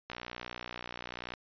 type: click train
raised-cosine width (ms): 0.3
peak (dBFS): -23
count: 76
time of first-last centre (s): 0.1-1.338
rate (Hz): 60.6
effects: resampled to 11025 Hz